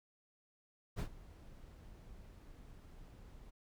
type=noise with ADSR envelope; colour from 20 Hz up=brown; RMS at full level=-35 dBFS; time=0.96-3.51 s; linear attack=33 ms; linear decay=88 ms; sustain=-20 dB; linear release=16 ms; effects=none